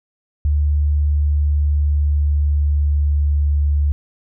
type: tone with pitch glide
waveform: sine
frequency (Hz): 73.6 to 72.75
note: D2 to D2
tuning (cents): +4 to -16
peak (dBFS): -13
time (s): 0.45-3.92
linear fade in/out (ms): 0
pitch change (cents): -20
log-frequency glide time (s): 0.92-3.61
effects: none